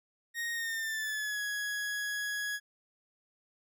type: tone with pitch glide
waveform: 40% pulse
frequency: 1864.7 to 1670.9 Hz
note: A#6 to G#6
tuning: 0 to +10 cents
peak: -32 dBFS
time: 0.34-2.6 s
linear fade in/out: 50 ms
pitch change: -190 cents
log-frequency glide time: 0.53-1.41 s
effects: none